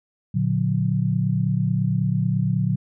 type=chord; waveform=sine; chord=Bb augmented; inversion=none; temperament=just; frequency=116.54 / 145.68 / 182.1 Hz; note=Bb2 / D3 / F#3; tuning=0 / -14 / -27 cents; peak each=-23 dBFS; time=0.34-2.76 s; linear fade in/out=10 ms; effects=none